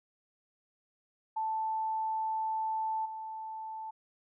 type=tone with level steps; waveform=sine; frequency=880 Hz; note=A5; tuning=in tune; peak=-30 / -38 dBFS; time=1.36-3.91 s; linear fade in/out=10 ms; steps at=3.05 s; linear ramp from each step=10 ms; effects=none